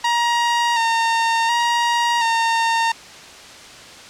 sawtooth tone with vibrato, 930 Hz, A#5, 4 cents flat, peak -12 dBFS, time 0.04-2.92 s, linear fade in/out 5 ms, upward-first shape square, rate 0.69 Hz, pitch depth 29 cents each way, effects white hiss -39 dBFS RMS until 4.09 s + low-pass 6000 Hz 12 dB/octave

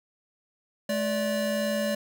square tone pair together, 214 / 580.3 Hz, A3 / D5, -48 / -21 cents, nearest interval octave + perfect fourth, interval 1727 cents, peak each -30 / -28 dBFS, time 0.89-1.95 s, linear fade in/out 5 ms, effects none

